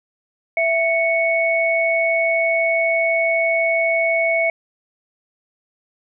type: tone pair together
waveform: sine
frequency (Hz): 663 / 2217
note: E5 / C#7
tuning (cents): +10 / 0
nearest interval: octave + major sixth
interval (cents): 2090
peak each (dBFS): -18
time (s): 0.57-4.5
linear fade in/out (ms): 2
effects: none